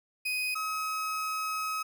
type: tone pair in turn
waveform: 35% pulse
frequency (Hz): 2500 / 1274.8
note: D#7 / D#6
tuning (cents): +8 / +42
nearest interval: octave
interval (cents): 1166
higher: first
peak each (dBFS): -27 / -29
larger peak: first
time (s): 0.25-0.55 / 0.55-1.83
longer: second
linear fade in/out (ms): 10
effects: none